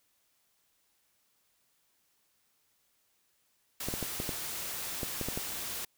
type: noise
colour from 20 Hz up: white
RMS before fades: -38 dBFS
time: 3.8-5.85 s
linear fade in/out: 5 ms
type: clicks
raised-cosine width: 2 ms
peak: -21 dBFS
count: 9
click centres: 3.886 / 3.939 / 4.027 / 4.201 / 4.292 / 5.032 / 5.213 / 5.286 / 5.375 s
effects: white hiss -73 dBFS RMS until 5.97 s